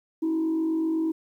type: tone with frequency modulation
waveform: sine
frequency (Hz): 322.3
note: E4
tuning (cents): -39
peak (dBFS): -21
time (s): 0.22-1.12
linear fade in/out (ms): 10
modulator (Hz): 48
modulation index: 0.34
effects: tanh soft clip ceiling -20 dBFS + 10-bit